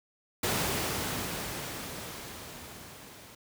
pink noise with level ramp, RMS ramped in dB -28 to -50 dBFS, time 0.43-3.35 s, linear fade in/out 5 ms, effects high-pass 80 Hz 12 dB/octave

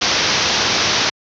white low-pass noise, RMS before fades -17 dBFS, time 0.01-1.1 s, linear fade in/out 10 ms, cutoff 6100 Hz, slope 96 dB/octave, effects high-pass 80 Hz 12 dB/octave

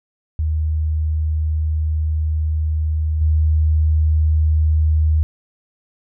sine tone with level steps, 77.78 Hz, D#2, in tune, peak -16 / -12 dBFS, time 0.39-5.23 s, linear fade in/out 0 ms, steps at 3.21 s, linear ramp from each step 5 ms, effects none

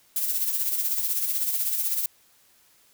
violet noise with tremolo, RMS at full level -24 dBFS, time 0.16-2.06 s, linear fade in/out 2 ms, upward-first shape sine, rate 16 Hz, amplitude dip 50%, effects white hiss -60 dBFS RMS until 2.93 s

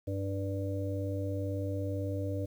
harmonic tone, 98 Hz, G2, in tune, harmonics 1 / 3 / 5 / 6, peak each -33 / -38 / -40 / -41 dBFS, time 0.07-2.46 s, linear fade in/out 10 ms, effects 10-bit

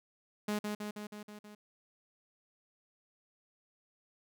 sawtooth tone with echo, 209.1 Hz, G#3, 12 cents sharp, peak -28 dBFS, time 0.48-0.59 s, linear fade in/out 5 ms, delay 160 ms, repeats 6, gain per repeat -3 dB, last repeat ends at 1.55 s, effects none

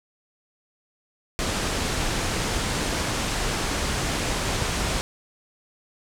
pink low-pass noise, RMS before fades -26 dBFS, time 1.39-5.01 s, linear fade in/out 0 ms, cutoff 9200 Hz, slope 24 dB/octave, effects none

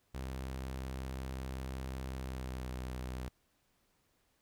sawtooth tone with pitch glide, 65.41 to 63.33 Hz, C2 to B1, 0 to +44 cents, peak -35 dBFS, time 0.14-3.29 s, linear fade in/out 10 ms, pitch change -56 cents, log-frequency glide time 2.15-2.69 s, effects pink hiss -75 dBFS RMS until 4.41 s

